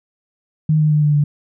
sine tone with pitch steps, 155.1 / 152.88 / 150.68 / 148.52 / 146.39 Hz, D#3 / D#3 / D3 / D3 / D3, -5 / -30 / +45 / +20 / -5 cents, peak -11 dBFS, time 0.69-1.24 s, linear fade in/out 5 ms, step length 110 ms, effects none

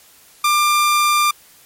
sawtooth tone, 1192 Hz, D6, 25 cents sharp, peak -9 dBFS, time 0.44-1.31 s, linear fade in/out 5 ms, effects white hiss -48 dBFS RMS until 1.65 s + MP3 64 kbps

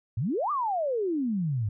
sine exponential two-way sweep, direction up then down, 98 to 1229 to 98 Hz, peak -25 dBFS, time 0.17-1.69 s, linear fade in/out 5 ms, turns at 0.51 s, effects none

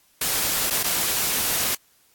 white noise with dropouts, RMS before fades -23 dBFS, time 0.21-1.75 s, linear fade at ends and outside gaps 5 ms, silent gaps 0.699-0.706 / 0.83-0.84 s, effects white hiss -60 dBFS RMS until 2.14 s + AAC 64 kbps

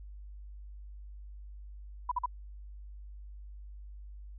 sine tone bursts, 987.8 Hz, B5, in tune, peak -27 dBFS, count 3, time 2.09-2.26 s, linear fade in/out 5 ms, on 26 ms, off 46 ms, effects added 50 Hz sine -44 dBFS peak until 4.38 s

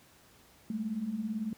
sine beating tone pair, 202.7 / 220.7 Hz, G#3 / A3, -42 / +5 cents, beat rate 18 Hz, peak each -38 / -33 dBFS, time 0.7-1.53 s, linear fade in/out 2 ms, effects pink hiss -60 dBFS RMS until 1.57 s + high-pass 60 Hz 12 dB/octave

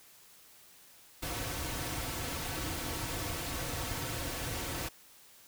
pink noise with comb filter, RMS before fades -37 dBFS, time 1.22-4.89 s, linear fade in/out 10 ms, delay 4.9 ms, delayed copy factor -0.6, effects white hiss -58 dBFS RMS until 5.47 s

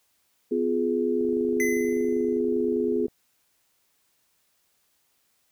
sine chord, F diminished, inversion second, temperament just, 251.4 / 349.2 / 419.1 Hz, Cb4 / F4 / Ab4, +31 / 0 / +16 cents, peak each -27 / -27 / -25 dBFS, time 0.51-3.07 s, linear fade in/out 10 ms
click train, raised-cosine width 2 ms, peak -33 dBFS, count 48, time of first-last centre 1.21-3.083 s, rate 25.1 Hz
square tone with exponential decay, 2032 Hz, B6, 49 cents sharp, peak -24 dBFS, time 1.6-2.39 s, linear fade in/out 1 ms, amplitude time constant 170 ms
effects white hiss -69 dBFS RMS until 5.51 s

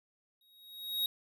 square tone with exponential growth, 3782 Hz, A#7, 24 cents sharp, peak -28 dBFS, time 0.41-1.06 s, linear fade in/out 2 ms, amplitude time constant 140 ms, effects none

